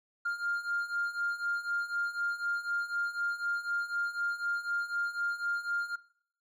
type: beating tone pair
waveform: triangle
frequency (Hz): 1400 / 1404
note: F6 / F6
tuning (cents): +4 / +9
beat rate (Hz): 4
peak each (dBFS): -34 / -30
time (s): 0.25-5.96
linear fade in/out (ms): 10
effects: noise-tail reverb RT60 0.6 s tail -20 dB re dry + tanh soft clip ceiling -24 dBFS